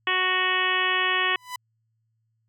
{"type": "harmonic tone", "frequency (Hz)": 370, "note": "F#4", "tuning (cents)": 0, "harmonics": [1, 2, 3, 4, 5, 6, 7, 8, 9], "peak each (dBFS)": [-33, -35, -27, -35, -25, -32, -29, -29, -34], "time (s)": [0.07, 1.36], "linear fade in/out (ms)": 2}
{"type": "tone with exponential growth", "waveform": "sawtooth", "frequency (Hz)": 997, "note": "B5", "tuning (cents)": 16, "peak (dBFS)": -24, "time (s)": [1.33, 1.56], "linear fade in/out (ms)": 5, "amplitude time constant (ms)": 48}
{"effects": ["added 112 Hz sine -69 dBFS peak until 2.48 s"]}